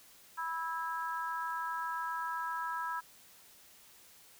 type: harmonic tone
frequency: 327.5 Hz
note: E4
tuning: 11 cents flat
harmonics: 3 / 4 / 5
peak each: -37 / -39 / -41 dBFS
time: 0.37-3.01 s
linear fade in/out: 20 ms
effects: white hiss -59 dBFS RMS until 4.39 s